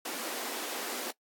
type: high-pass noise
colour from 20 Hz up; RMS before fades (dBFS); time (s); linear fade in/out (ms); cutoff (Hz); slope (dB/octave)
pink; -37; 0.05-1.11; 5; 250; 48
effects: noise-tail reverb RT60 0.1 s tail -20 dB re dry + AAC 64 kbps